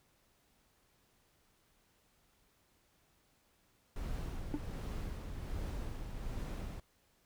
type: noise with tremolo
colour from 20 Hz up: brown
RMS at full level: -39 dBFS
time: 3.96-6.8 s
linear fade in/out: 2 ms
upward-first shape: sine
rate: 1.3 Hz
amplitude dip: 40%
type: tone with exponential decay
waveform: triangle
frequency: 293.7 Hz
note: D4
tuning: in tune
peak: -27 dBFS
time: 4.54-4.63 s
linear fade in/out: 0 ms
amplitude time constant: 18 ms
effects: pink hiss -72 dBFS RMS until 7.25 s